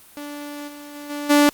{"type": "tone with level steps", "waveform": "sawtooth", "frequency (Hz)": 291.4, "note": "D4", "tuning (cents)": -13, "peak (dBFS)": [-27, -33, -30, -23, -8], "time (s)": [0.17, 1.49], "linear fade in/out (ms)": 0, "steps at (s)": [0.67, 0.94, 1.09, 1.29], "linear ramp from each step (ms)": 20, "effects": ["white hiss -48 dBFS RMS until 1.53 s", "Opus 32 kbps"]}